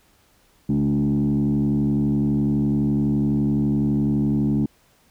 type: tone with frequency modulation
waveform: sine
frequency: 213.7 Hz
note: G#3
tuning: 50 cents sharp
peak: -16 dBFS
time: 0.69-4.66 s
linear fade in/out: 5 ms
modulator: 71.9 Hz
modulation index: 1.2
effects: tanh soft clip ceiling -14 dBFS + pink hiss -59 dBFS RMS until 5.1 s